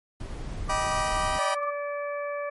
brown noise, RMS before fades -34 dBFS, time 0.2-1.39 s, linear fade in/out 5 ms
sine tone with tremolo, 1174.7 Hz, D6, in tune, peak -28 dBFS, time 0.68-1.72 s, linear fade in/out 20 ms, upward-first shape square, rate 4.2 Hz, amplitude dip 25%
sawtooth chord, Eb augmented, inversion none, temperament just, 622.3 / 777.8 / 972.3 Hz, Eb5 / G5 / B5, 0 / -14 / -27 cents, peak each -27 dBFS, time 0.69-1.55 s, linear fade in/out 10 ms
harmonic tone, 578 Hz, D5, 28 cents flat, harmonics 1 / 2 / 3 / 4, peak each -30 / -36 / -40 / -42 dBFS, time 1.38-2.5 s, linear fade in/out 10 ms
effects MP3 48 kbps

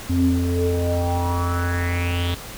square tone with low-pass filter sweep, 87.31 Hz, F2, in tune, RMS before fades -21 dBFS, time 0.09-2.35 s, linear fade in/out 10 ms, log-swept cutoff 220 to 3600 Hz, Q 6, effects pink hiss -36 dBFS RMS until 2.57 s

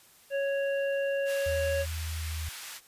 harmonic tone, 554.4 Hz, C#5, in tune, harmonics 1 / 3 / 5, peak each -27 / -37 / -41 dBFS, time 0.3-1.86 s, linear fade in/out 50 ms
pink high-pass noise, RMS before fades -42 dBFS, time 1.25-2.81 s, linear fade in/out 50 ms, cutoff 1600 Hz, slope 12 dB/octave
sine tone with pitch glide, 80.5 to 79.16 Hz, E2 to D#2, -41 to +30 cents, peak -32 dBFS, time 1.46-2.49 s, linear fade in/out 5 ms, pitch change -29 cents, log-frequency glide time 2.15-2.29 s
effects white hiss -58 dBFS RMS until 2.87 s + resampled to 32000 Hz

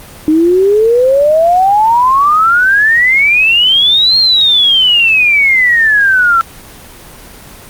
sine exponential two-way sweep, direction up then down, 304.6 to 4270 to 1332 Hz, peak -5 dBFS, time 0.28-6.41 s, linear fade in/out 0 ms, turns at 4.18 s, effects pink hiss -33 dBFS RMS until 7.69 s + Opus 24 kbps

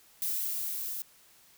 violet noise with level ramp, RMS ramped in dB -31 to -37 dBFS, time 0.22-1.02 s, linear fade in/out 0 ms, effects white hiss -60 dBFS RMS until 1.57 s

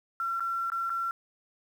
sine tone with dropouts, 1359 Hz, F6, 48 cents flat, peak -28 dBFS, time 0.2-1.11 s, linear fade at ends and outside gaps 1 ms, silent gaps 0.397-0.405 / 0.701-0.719 / 0.896-0.902 s, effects 9-bit

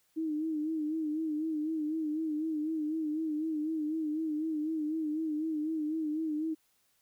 sine tone with vibrato, 311.1 Hz, D#4, in tune, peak -30 dBFS, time 0.16-6.55 s, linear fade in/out 20 ms, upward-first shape sine, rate 4 Hz, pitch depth 66 cents each way, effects white hiss -72 dBFS RMS until 7.01 s

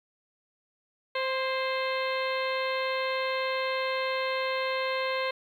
harmonic tone with a mistuned harmonic, 523.3 Hz, C5, in tune, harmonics 1 / 2 / 3 / 4 / 5 / 6 / 7 / 8, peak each -30 / -33 / -38 / -35 / -39 / -42 / -43 / -41 dBFS, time 1.15-5.31 s, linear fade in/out 5 ms, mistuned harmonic 3, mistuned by +32 cents, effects 10-bit

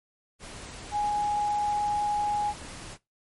sine tone in noise, 830.6 Hz, G#5, in tune, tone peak -24 dBFS, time 0.91-2.54 s, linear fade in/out 50 ms, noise pink, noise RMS -42 dBFS, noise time 0.39-2.98 s, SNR +15 dB, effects noise-tail reverb RT60 0.2 s tail -20 dB re dry + MP3 48 kbps

